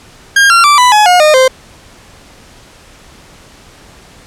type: tone with pitch steps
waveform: 40% pulse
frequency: 1613 / 1372.1 / 1167.2 / 992.9 / 844.6 / 718.5 / 611.2 / 519.9 Hz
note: G6 / F6 / D6 / B5 / G#5 / F5 / D#5 / C5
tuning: +49 / -31 / -11 / +9 / +29 / +49 / -31 / -11 cents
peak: -3 dBFS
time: 0.36-1.48 s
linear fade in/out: 5 ms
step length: 140 ms
effects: pink hiss -39 dBFS RMS until 4.26 s + low-pass 9000 Hz 12 dB/octave